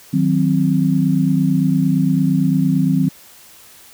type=chord; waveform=sine; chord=C diminished; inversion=first; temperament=equal with one note detuned; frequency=156.19 / 185 / 261.6 Hz; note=Eb3 / Gb3 / C4; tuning=+7 / 0 / 0 cents; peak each=-17 dBFS; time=0.13-3.09 s; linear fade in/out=10 ms; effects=white hiss -44 dBFS RMS until 3.93 s